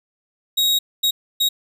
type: tone bursts at uneven times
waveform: 40% pulse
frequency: 3789 Hz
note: A#7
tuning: 27 cents sharp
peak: -14 dBFS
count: 3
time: 0.57-0.79 / 1.03-1.11 / 1.4-1.49 s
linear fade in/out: 10 ms
effects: none